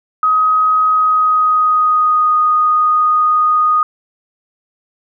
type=tone with pitch glide; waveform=sine; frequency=1262 to 1238.2 Hz; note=D#6 to D#6; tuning=+24 to -9 cents; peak=-9 dBFS; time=0.23-3.83 s; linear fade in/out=2 ms; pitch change=-33 cents; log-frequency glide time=0.89-2.37 s; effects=none